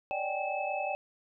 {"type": "tone cluster", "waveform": "sine", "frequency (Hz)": [573, 603, 771, 817, 2602], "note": ["D5", "D5", "G5", "G#5", "E7"], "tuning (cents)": [-43, 46, -29, -29, -23], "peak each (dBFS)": [-38, -37, -34, -40, -38], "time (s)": [0.11, 0.95], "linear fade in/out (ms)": 0, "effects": []}